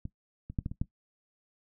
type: clicks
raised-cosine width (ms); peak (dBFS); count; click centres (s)
5; -25 / -28 / -17 / -21 / -26 / -17; 6; 0.054 / 0.5 / 0.588 / 0.661 / 0.715 / 0.815
effects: noise-tail reverb RT60 0.1 s tail -17 dB re dry